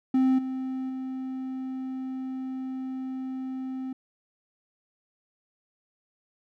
triangle tone with level steps, 261 Hz, C4, 4 cents flat, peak -17 / -27 / -29 dBFS, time 0.14-3.93 s, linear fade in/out 5 ms, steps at 0.38 / 0.89 s, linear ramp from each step 10 ms, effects none

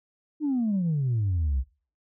sine exponential sweep, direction down, 312.1 to 60.4 Hz, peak -21 dBFS, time 0.4-1.64 s, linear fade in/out 50 ms, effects noise-tail reverb RT60 0.4 s tail -20 dB re dry + tanh soft clip ceiling -20 dBFS

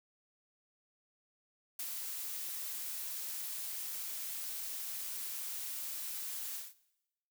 blue noise with ADSR envelope, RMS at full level -39 dBFS, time 1.79-6.74 s, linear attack 5 ms, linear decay 58 ms, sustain -2 dB, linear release 190 ms, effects noise-tail reverb RT60 0.9 s tail -19 dB re dry

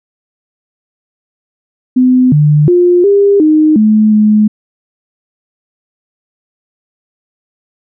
sine tone with pitch steps, 253.8 / 149.1 / 354.1 / 401.7 / 308.9 / 215 / 212.5 Hz, B3 / D3 / F4 / G4 / D#4 / A3 / G#3, +47 / +27 / +24 / +42 / -12 / -40 / +40 cents, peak -4 dBFS, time 1.96-4.48 s, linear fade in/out 10 ms, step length 360 ms, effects none

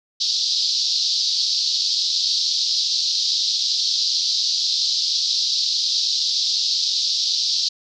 pink band-pass noise, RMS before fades -21 dBFS, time 0.2-7.69 s, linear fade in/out 10 ms, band 3900 to 5300 Hz, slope 48 dB/octave, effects none

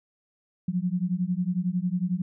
sine beating tone pair, 174.61 / 185.61 Hz, F3 / F#3, 0 / +6 cents, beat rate 11 Hz, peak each -27 dBFS, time 0.68-2.22 s, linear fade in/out 5 ms, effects none

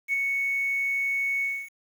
sine tone with ADSR envelope, 2217 Hz, C#7, in tune, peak -19 dBFS, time 0.08-1.7 s, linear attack 55 ms, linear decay 5 ms, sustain -4 dB, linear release 270 ms, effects tanh soft clip ceiling -18 dBFS + 8-bit

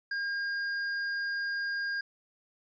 sine tone with hard clipping, 1615 Hz, G#6, 49 cents flat, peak -32 dBFS, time 0.11-2.01 s, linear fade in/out 5 ms, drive 8 dB, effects resampled to 16000 Hz

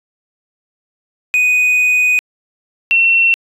triangle / sine tone pair in turn, 2489 / 2711 Hz, D#7 / E7, 0 / +48 cents, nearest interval minor second, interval 148 cents, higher second, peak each -8 dBFS, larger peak neither, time 1.34-2.19 / 2.91-3.34 s, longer first, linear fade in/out 0 ms, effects resampled to 32000 Hz

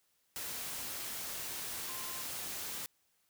sine tone in noise, 1046.5 Hz, C6, in tune, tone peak -50 dBFS, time 1.89-2.22 s, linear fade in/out 0 ms, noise white, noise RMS -41 dBFS, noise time 0.36-2.86 s, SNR -12 dB, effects white hiss -75 dBFS RMS until 3.29 s

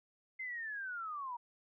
sine linear sweep, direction down, 2093 to 932.3 Hz, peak -39 dBFS, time 0.39-1.37 s, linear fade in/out 10 ms, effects none

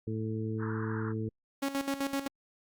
harmonic tone, 110 Hz, A2, in tune, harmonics 1 / 2 / 3 / 4, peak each -34 / -37 / -39 / -40 dBFS, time 0.07-1.29 s, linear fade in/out 5 ms
white band-pass noise, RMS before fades -43 dBFS, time 0.58-1.14 s, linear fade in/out 50 ms, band 900 to 1700 Hz, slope 96 dB/octave
sawtooth tone with tremolo, 275.9 Hz, C#4, 8 cents flat, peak -25 dBFS, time 1.62-2.28 s, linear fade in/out 10 ms, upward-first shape square, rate 7.8 Hz, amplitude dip 70%
effects Opus 48 kbps

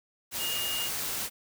sine tone in noise, 2846 Hz, F7, 32 cents sharp, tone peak -32 dBFS, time 0.38-0.9 s, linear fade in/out 50 ms, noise white, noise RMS -33 dBFS, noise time 0.31-1.3 s, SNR -2 dB, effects none

